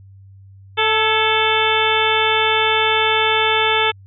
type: harmonic tone with a mistuned harmonic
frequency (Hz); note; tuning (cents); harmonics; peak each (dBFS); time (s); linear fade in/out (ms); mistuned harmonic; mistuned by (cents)
440; A4; 0; 1 / 2 / 3 / 4 / 5 / 6 / 7 / 8; -21 / -20 / -22 / -24 / -22 / -23 / -24 / -22; 0.77-3.92; 20; 4; -61
effects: added 97 Hz sine -40 dBFS peak until 4.06 s